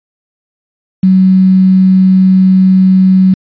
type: tone with quantisation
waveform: sine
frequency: 187.8 Hz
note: F#3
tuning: 26 cents sharp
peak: -3 dBFS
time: 1.03-3.34 s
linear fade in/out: 5 ms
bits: 5
effects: resampled to 11025 Hz